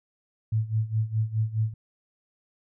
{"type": "tone with tremolo", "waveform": "sine", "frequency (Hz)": 110, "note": "A2", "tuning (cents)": 0, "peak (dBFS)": -20, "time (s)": [0.52, 1.74], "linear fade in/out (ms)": 5, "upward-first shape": "sine", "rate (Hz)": 4.8, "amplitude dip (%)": 85, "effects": []}